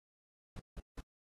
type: noise bursts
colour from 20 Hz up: brown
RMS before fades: -43 dBFS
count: 3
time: 0.56-1.008 s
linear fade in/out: 5 ms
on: 36 ms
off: 170 ms
effects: AAC 32 kbps